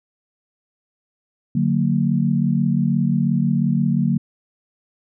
sine chord, D augmented, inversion none, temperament just, 146.83 / 183.54 / 229.4 Hz, D3 / F#3 / A#3, 0 / -14 / -28 cents, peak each -20 / -20 / -20 dBFS, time 1.55-4.18 s, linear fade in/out 5 ms, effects none

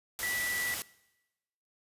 sine tone in noise, 1960 Hz, B6, 14 cents flat, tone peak -31 dBFS, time 0.23-0.74 s, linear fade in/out 0 ms, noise white, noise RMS -36 dBFS, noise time 0.19-0.82 s, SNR +2 dB, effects noise-tail reverb RT60 1.0 s tail -21 dB re dry + resampled to 32000 Hz

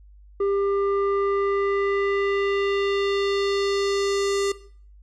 square tone with low-pass filter sweep, 397.9 Hz, G4, 26 cents sharp, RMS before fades -23 dBFS, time 0.4-4.52 s, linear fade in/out 5 ms, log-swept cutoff 860 to 7500 Hz, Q 1.7, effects noise-tail reverb RT60 0.5 s tail -17 dB re dry + added 50 Hz sine -46 dBFS peak until 5.02 s

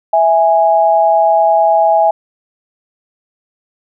sine tone pair together, 657.2 / 828 Hz, E5 / G#5, -5 / -5 cents, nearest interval major third, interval 400 cents, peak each -10 dBFS, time 0.13-2.11 s, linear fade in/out 5 ms, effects none

